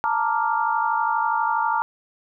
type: chord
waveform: sine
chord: Bb major seventh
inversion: third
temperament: equal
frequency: 880 / 932.3 / 1174.7 / 1396.9 Hz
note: A5 / Bb5 / D6 / F6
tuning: 0 / 0 / 0 / 0 cents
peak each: -24 / -23 / -27 / -27 dBFS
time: 0.04-1.82 s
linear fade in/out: 0 ms
effects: none